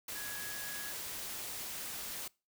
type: tone in noise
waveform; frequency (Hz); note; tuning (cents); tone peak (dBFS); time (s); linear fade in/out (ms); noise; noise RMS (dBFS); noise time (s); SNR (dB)
sine; 1670; G#6; +9; -45; 0.15-0.92; 5; white; -42; 0.08-2.28; -6
effects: noise-tail reverb RT60 0.3 s tail -24 dB re dry